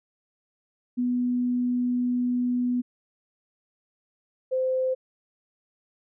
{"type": "tone pair in turn", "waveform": "sine", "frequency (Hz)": [246.5, 517.5], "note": ["B3", "C5"], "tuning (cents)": [-3, -19], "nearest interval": "octave + minor second", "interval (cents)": 1284, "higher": "second", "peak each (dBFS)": -22, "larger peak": "neither", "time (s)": [[0.97, 2.82], [4.51, 4.95]], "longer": "first", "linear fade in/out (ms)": 20, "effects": []}